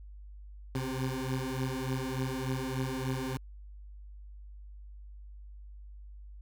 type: beating tone pair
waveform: 20% pulse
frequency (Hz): 129.1 / 132.5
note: C3 / C3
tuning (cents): -23 / +22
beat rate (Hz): 3.4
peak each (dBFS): -30 / -30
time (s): 0.75-3.37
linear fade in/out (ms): 2
effects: added 50 Hz sine -45 dBFS peak until 6.41 s